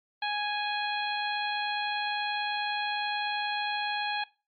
harmonic tone, 830.6 Hz, G#5, in tune, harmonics 1 / 2 / 3 / 4 / 5, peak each -31 / -34 / -36 / -37 / -38 dBFS, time 0.22-4.24 s, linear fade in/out 5 ms, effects noise-tail reverb RT60 0.3 s tail -20 dB re dry + MP3 32 kbps

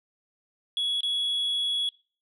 sine tone with dropouts, 3362 Hz, G#7, 20 cents sharp, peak -22 dBFS, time 0.77-1.89 s, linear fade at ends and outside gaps 1 ms, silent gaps 1.007-1.032 s, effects noise-tail reverb RT60 0.4 s tail -25 dB re dry + tanh soft clip ceiling -23 dBFS

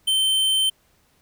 square tone, 3100 Hz, G7, 20 cents flat, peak -18 dBFS, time 0.07-0.7 s, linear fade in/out 10 ms, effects pink hiss -62 dBFS RMS until 1.21 s

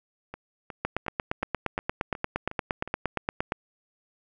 two click trains, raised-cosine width 0.5 ms, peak -22 / -11 dBFS, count 8 / 24, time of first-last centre 0.34-2.876 / 0.85-3.521 s, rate 2.76 / 8.61 Hz, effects none

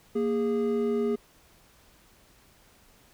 triangle tone pair together, 233.1 / 411.8 Hz, A#3 / G#4, 0 / -15 cents, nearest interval minor seventh, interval 985 cents, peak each -26 / -24 dBFS, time 0.15-1.16 s, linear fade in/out 10 ms, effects pink hiss -59 dBFS RMS until 3.13 s

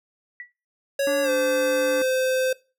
sine tone with exponential decay, 1950 Hz, B6, 23 cents flat, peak -31 dBFS, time 0.4-0.52 s, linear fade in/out 1 ms, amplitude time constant 26 ms
square tone with pitch glide, 554.4 to 517.3 Hz, C#5 to C5, 0 to -20 cents, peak -21 dBFS, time 0.99-2.53 s, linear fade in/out 5 ms, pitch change -120 cents, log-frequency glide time 1.23-1.3 s
harmonic tone, 290 Hz, D4, 22 cents flat, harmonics 1 / 3 / 4 / 5 / 6 / 7, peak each -28 / -40 / -37 / -42 / -43 / -41 dBFS, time 1.07-2.02 s, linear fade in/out 2 ms
effects noise-tail reverb RT60 0.3 s tail -21 dB re dry

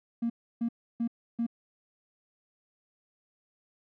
triangle tone bursts, 233.1 Hz, A#3, in tune, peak -23 dBFS, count 4, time 0.22-1.466 s, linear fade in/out 10 ms, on 79 ms, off 310 ms, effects tanh soft clip ceiling -23 dBFS

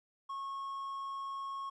triangle tone, 1094 Hz, C#6, 23 cents flat, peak -36 dBFS, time 0.29-1.7 s, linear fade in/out 10 ms, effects resampled to 24000 Hz + 13-bit

